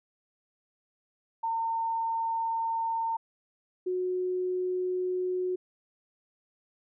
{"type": "tone pair in turn", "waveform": "sine", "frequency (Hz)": [909, 365.8], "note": ["A#5", "F#4"], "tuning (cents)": [-44, -20], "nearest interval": "octave + major third", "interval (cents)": 1576, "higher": "first", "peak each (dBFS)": -27, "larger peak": "neither", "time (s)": [[1.43, 3.17], [3.86, 5.56]], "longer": "first", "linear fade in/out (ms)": 10, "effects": []}